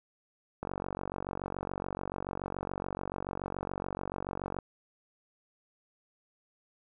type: click train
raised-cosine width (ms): 1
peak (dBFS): -21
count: 187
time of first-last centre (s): 0.63-4.587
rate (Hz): 47
effects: none